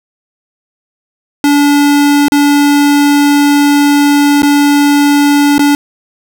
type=tone with dropouts; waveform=square; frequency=288 Hz; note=D4; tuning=34 cents flat; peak=-6 dBFS; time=1.44-5.75 s; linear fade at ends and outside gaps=1 ms; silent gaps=2.283-2.32 / 4.421-4.431 / 5.581-5.593 s; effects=8-bit